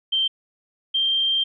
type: tone pair in turn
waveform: sine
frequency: 3136 / 3167 Hz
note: G7 / G7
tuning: 0 / +17 cents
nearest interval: unison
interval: 17 cents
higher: second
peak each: -18 dBFS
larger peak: neither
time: 0.12-0.28 / 0.94-1.44 s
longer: second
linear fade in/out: 10 ms
effects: none